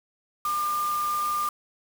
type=tone in noise; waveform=sine; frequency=1200 Hz; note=D6; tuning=37 cents sharp; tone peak=-24 dBFS; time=0.45-1.49 s; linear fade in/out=2 ms; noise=white; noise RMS=-38 dBFS; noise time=0.45-1.49 s; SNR=+11 dB; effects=none